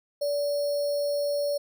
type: tone with sample-and-hold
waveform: sine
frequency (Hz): 576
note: D5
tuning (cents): -34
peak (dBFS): -24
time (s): 0.21-1.58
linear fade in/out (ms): 10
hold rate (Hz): 4900
effects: none